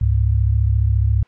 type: tone pair together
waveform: sine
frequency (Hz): 69.3 / 103.83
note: C#2 / G#2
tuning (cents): 0 / 0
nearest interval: perfect fifth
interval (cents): 700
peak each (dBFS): -16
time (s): 0.01-1.23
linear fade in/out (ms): 5
effects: white hiss -54 dBFS RMS until 1.27 s + low-pass 2000 Hz 12 dB/octave